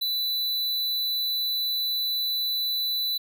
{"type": "tone", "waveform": "square", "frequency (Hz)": 3982, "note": "B7", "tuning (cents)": 14, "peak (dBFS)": -25, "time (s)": [0.01, 3.18], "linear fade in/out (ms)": 10, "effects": []}